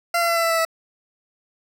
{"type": "tone with pitch steps", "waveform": "20% pulse", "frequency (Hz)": [686, 680.5, 675, 669.6, 664.2, 658.8, 653.5], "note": ["F5", "F5", "E5", "E5", "E5", "E5", "E5"], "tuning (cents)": [-31, -45, 41, 27, 13, -1, -15], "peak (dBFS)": -13, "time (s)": [0.14, 0.651], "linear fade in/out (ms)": 5, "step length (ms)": 73, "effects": []}